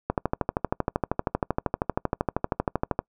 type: click train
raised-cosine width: 1 ms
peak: -9 dBFS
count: 38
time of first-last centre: 0.1-2.991 s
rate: 12.8 Hz
effects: noise-tail reverb RT60 0.1 s tail -26 dB re dry